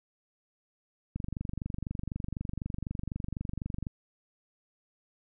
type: click train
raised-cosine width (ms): 5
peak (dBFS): -22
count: 66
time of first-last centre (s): 1.16-3.868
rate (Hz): 24
effects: none